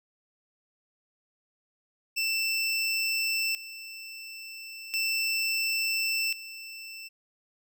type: tone with tremolo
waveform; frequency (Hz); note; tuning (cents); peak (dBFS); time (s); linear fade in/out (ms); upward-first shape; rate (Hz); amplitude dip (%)
25% pulse; 2667; E7; +20; -22; 2.16-7.09; 20; square; 0.36; 80
effects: none